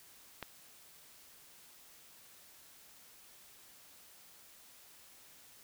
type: click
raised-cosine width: 0.3 ms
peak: -24 dBFS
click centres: 0.427 s
effects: white hiss -59 dBFS RMS until 5.63 s